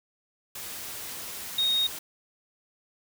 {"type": "tone in noise", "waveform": "sine", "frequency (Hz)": 3729, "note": "A#7", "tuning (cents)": 0, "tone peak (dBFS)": -22, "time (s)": [1.58, 1.87], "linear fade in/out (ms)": 5, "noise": "white", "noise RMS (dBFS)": -38, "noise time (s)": [0.55, 1.99], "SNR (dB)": 13, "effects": []}